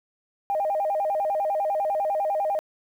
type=tone with vibrato; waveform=sine; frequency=705 Hz; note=F5; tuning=16 cents sharp; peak=-21 dBFS; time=0.5-2.59 s; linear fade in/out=0 ms; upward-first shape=square; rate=10 Hz; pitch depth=220 cents each way; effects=tanh soft clip ceiling -17 dBFS + 9-bit